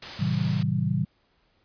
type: noise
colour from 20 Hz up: white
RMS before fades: -36 dBFS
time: 0.02-0.63 s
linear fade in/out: 5 ms
type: chord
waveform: sine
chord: A diminished seventh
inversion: none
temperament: just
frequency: 110 / 132 / 158.4 / 190.08 Hz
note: A2 / C3 / Eb3 / Gb3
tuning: 0 / +16 / +31 / +47 cents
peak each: -29 / -28 / -27 / -28 dBFS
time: 0.19-1.05 s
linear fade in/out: 10 ms
effects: pink hiss -67 dBFS RMS until 1.64 s + resampled to 11025 Hz